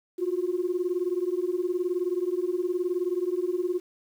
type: beating tone pair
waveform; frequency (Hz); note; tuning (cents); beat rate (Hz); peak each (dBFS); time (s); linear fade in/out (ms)
sine; 349.2 / 368.2; F4 / F#4; 0 / -8; 19; -27; 0.18-3.8; 20
effects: tanh soft clip ceiling -18 dBFS + 9-bit